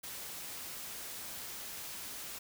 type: noise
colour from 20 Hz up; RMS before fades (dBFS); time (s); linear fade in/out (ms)
white; -44; 0.03-2.39; 10
effects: none